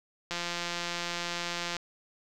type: click train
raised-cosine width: 0.2 ms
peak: -16 dBFS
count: 253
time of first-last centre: 0.31-1.767 s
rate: 173 Hz
effects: none